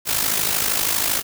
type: noise with amplitude modulation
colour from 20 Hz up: white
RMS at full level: -18 dBFS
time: 0.05-1.23 s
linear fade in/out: 50 ms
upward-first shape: sine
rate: 52.7 Hz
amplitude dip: 65%
effects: none